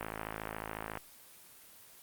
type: click train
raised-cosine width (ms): 0.5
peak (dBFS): -22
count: 53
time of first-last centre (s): 0.01-0.973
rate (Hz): 54
effects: white hiss -56 dBFS RMS until 2.02 s + Opus 24 kbps